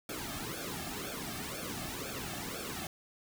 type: noise with flanger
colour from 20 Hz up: pink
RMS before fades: -40 dBFS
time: 0.09-2.87 s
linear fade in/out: 2 ms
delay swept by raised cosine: 1 to 2.1 ms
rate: 2 Hz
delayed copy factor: -0.85
effects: none